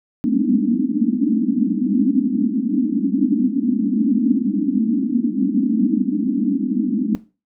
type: band-pass noise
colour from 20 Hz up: white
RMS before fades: -18 dBFS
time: 0.24-7.15 s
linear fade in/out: 0 ms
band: 200 to 300 Hz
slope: 96 dB/octave
effects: noise-tail reverb RT60 0.3 s tail -17 dB re dry